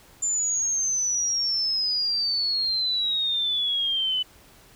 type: exponential sweep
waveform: sine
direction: down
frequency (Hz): 7190 to 2986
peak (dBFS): -22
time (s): 0.22-4.23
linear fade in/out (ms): 10
effects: pink hiss -53 dBFS RMS until 4.75 s